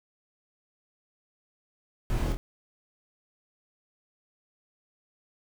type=noise with echo; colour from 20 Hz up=brown; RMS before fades=-28 dBFS; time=2.1-2.32 s; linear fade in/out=0 ms; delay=25 ms; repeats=2; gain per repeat=-4 dB; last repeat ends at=2.37 s; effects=none